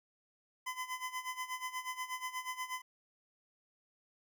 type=tone with tremolo; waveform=25% pulse; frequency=1017 Hz; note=C6; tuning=50 cents flat; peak=-32 dBFS; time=0.66-2.82 s; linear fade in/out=10 ms; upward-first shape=sine; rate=8.3 Hz; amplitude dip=80%; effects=none